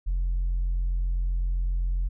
sine tone, 43.84 Hz, F1, 7 cents sharp, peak -21 dBFS, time 0.06-2.09 s, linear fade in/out 20 ms, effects tanh soft clip ceiling -21 dBFS

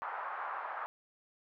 pink band-pass noise, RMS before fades -40 dBFS, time 0.02-0.86 s, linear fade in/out 0 ms, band 830 to 1400 Hz, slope 24 dB/octave, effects none

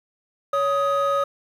triangle tone pair together, 560 / 1254.4 Hz, C#5 / D#6, +18 / +14 cents, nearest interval octave + major second, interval 1396 cents, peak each -19 dBFS, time 0.53-1.24 s, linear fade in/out 5 ms, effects tanh soft clip ceiling -11 dBFS + 9-bit

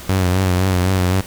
sawtooth tone with vibrato, 92.5 Hz, F#2, in tune, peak -10 dBFS, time 0.09-1.21 s, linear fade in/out 5 ms, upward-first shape sine, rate 3.9 Hz, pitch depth 56 cents each way, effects pink hiss -35 dBFS RMS until 1.26 s

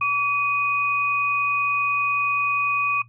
sine tone pair together, 1141.2 / 2489 Hz, C#6 / D#7, +50 / 0 cents, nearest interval octave + major second, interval 1350 cents, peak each -22 dBFS, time 0.01-3.02 s, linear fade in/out 5 ms, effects noise-tail reverb RT60 0.1 s tail -17 dB re dry + added 118 Hz sine -48 dBFS peak until 3.08 s

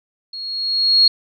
sine tone with level ramp, 4300 Hz, C8, 47 cents sharp, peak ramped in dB -28 to -7 dBFS, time 0.33-1.08 s, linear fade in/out 5 ms, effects none

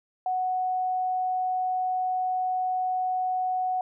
sine tone, 740 Hz, F#5, in tune, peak -24 dBFS, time 0.26-3.81 s, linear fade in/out 2 ms, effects none

